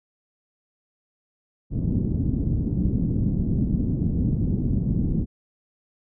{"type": "low-pass noise", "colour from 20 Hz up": "white", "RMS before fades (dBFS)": -23, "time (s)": [1.7, 5.26], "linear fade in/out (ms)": 50, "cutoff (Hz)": 240, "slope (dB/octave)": 24, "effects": []}